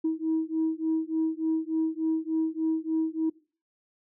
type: beating tone pair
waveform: sine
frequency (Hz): 318.5 / 321.9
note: D#4 / E4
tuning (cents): +41 / -41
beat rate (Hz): 3.4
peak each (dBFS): -27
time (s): 0.04-3.3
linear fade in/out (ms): 10
effects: noise-tail reverb RT60 0.4 s tail -22 dB re dry + tanh soft clip ceiling -19 dBFS